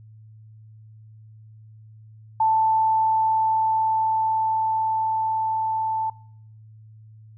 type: tone with level ramp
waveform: sine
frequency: 882 Hz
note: A5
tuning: 4 cents sharp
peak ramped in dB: -16 to -22 dBFS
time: 2.4-6.1 s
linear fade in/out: 5 ms
effects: noise-tail reverb RT60 0.6 s tail -23 dB re dry + added 109 Hz sine -44 dBFS peak until 7.37 s